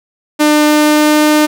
sawtooth tone with pitch glide, 300.5 to 302.8 Hz, D4 to D#4, +40 to -47 cents, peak -3 dBFS, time 0.39-1.47 s, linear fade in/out 20 ms, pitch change +13 cents, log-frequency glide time 0.65-1.3 s, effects none

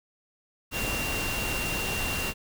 sine tone in noise, 2762 Hz, F7, 20 cents flat, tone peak -32 dBFS, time 0.71-2.34 s, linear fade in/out 50 ms, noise pink, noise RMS -31 dBFS, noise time 0.71-2.34 s, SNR -4 dB, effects none

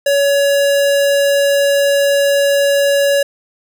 square tone, 563 Hz, C#5, 27 cents sharp, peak -11 dBFS, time 0.06-3.23 s, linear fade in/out 5 ms, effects none

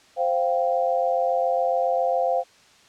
sine chord, C suspended fourth, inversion none, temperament just, 523.3 / 697.7 / 784.9 Hz, C5 / F5 / G5, 0 / -2 / +2 cents, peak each -23 / -23 / -27 dBFS, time 0.16-2.44 s, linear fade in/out 50 ms, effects white hiss -54 dBFS RMS until 2.88 s + low-pass 6000 Hz 12 dB/octave

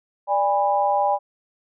sine chord, G# diminished, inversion second, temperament equal with one note detuned, 587.3 / 812.6 / 987.8 Hz, D5 / G#5 / B5, 0 / -38 / 0 cents, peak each -23 / -19 / -25 dBFS, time 0.27-1.19 s, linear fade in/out 50 ms, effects none

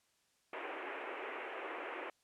pink band-pass noise, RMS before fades -44 dBFS, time 0.53-2.1 s, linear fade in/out 2 ms, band 320 to 2700 Hz, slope 48 dB/octave, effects white hiss -75 dBFS RMS until 2.23 s + low-pass 9000 Hz 12 dB/octave

